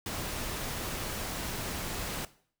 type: noise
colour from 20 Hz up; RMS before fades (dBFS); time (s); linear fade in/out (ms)
pink; -36; 0.06-2.25; 2
effects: noise-tail reverb RT60 0.5 s tail -17 dB re dry